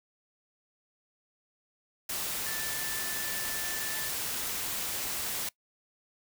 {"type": "tone in noise", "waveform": "sine", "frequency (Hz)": 1760, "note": "A6", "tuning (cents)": 0, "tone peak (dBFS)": -40, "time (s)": [2.46, 4.09], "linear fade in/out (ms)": 5, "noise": "white", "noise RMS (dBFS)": -34, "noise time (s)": [2.09, 5.49], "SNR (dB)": -9, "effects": ["noise-tail reverb RT60 0.1 s tail -22 dB re dry"]}